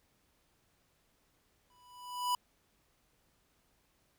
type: tone with exponential growth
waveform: square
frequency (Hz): 987.8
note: B5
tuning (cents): 0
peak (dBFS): -28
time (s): 1.7-2.35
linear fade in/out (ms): 2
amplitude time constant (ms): 140
effects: pink hiss -73 dBFS RMS until 4.18 s